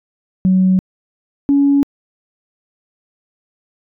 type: tone pair in turn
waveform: sine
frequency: 186.7 / 281.2 Hz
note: F#3 / C#4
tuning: +16 / +25 cents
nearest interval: perfect fifth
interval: 709 cents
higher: second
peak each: -8 dBFS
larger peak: neither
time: 0.45-0.79 / 1.49-1.83 s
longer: neither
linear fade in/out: 0 ms
effects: tanh soft clip ceiling -4 dBFS